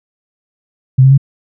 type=tone with pitch steps; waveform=sine; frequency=130.4 / 133.83 / 137.36 Hz; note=C3 / C3 / C#3; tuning=-5 / +39 / -15 cents; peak=-3 dBFS; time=0.98-1.178 s; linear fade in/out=10 ms; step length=66 ms; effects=none